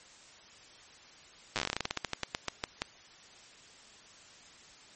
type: slowing click train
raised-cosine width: 0.2 ms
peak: -13 dBFS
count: 23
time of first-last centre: 1.56-2.819 s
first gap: 8 ms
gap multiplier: 1.16
effects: white hiss -55 dBFS RMS until 4.95 s + MP3 32 kbps